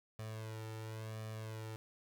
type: tone with flanger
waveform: sawtooth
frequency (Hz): 110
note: A2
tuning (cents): 0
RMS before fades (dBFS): -45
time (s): 0.19-1.76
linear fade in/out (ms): 0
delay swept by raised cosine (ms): 1.7 to 2.23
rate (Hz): 0.95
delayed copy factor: +0.9
effects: none